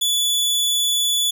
sawtooth tone, 3446 Hz, A7, 37 cents flat, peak -14 dBFS, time 0.01-1.31 s, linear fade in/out 10 ms, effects none

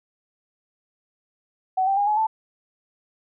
sine tone with pitch steps, 752 / 782.1 / 813.5 / 846 / 879.9 Hz, F#5 / G5 / G#5 / G#5 / A5, +28 / -4 / -36 / +32 / 0 cents, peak -18 dBFS, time 1.77-2.27 s, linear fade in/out 10 ms, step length 100 ms, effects none

